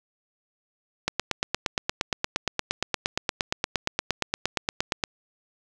click train, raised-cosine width 0.2 ms, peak -6 dBFS, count 35, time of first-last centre 1.08-5.038 s, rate 8.59 Hz, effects none

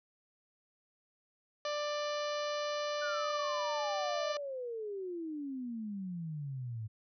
harmonic tone, 591 Hz, D5, 11 cents sharp, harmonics 1 / 2 / 3 / 4 / 5 / 6 / 7 / 8 / 9 / 10, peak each -35 / -40 / -46 / -49 / -47 / -51 / -48 / -50 / -55 / -52 dBFS, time 1.65-4.37 s, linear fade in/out 2 ms
sine exponential sweep, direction down, 1494 to 106.2 Hz, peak -37 dBFS, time 3.01-6.88 s, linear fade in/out 20 ms
effects none

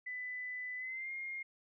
sine tone with pitch glide, 1998 to 2129 Hz, B6 to C7, +20 to +30 cents, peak -39 dBFS, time 0.06-1.43 s, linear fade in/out 10 ms, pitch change +110 cents, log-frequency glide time 0.77-1.11 s, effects none

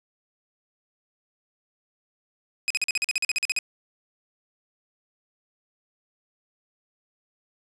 sawtooth tone bursts, 2518 Hz, D#7, 20 cents sharp, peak -18 dBFS, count 14, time 2.68-3.588 s, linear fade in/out 0 ms, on 24 ms, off 44 ms, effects resampled to 22050 Hz + 10-bit

